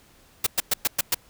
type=noise bursts; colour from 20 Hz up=white; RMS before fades=-21 dBFS; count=6; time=0.44-1.146 s; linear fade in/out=5 ms; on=26 ms; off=110 ms; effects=pink hiss -56 dBFS RMS until 1.29 s